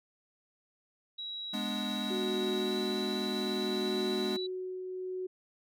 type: tone with pitch glide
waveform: sine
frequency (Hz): 3873 to 3938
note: B7 to B7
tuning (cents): -35 to -6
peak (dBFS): -37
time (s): 1.18-4.47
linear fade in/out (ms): 10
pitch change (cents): +29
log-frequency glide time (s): 2.53-2.78
type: chord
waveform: square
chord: G# diminished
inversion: none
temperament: equal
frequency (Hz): 207.7 / 246.9 / 293.7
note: G#3 / B3 / D4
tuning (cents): 0 / 0 / 0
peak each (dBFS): -37 / -39 / -42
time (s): 1.53-4.37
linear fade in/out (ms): 10
type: tone with tremolo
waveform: sine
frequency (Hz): 370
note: F#4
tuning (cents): 0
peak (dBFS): -31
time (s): 2.1-5.27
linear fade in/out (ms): 10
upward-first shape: triangle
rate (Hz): 0.64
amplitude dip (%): 50
effects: none